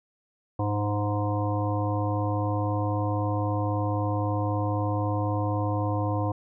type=harmonic tone with a mistuned harmonic; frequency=103.83 Hz; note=G#2; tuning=in tune; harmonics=1 / 3 / 5 / 7 / 9 / 10; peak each=-26 / -31 / -33 / -34 / -36 / -36 dBFS; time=0.59-6.32 s; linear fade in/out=5 ms; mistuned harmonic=3; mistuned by=-20 cents; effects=none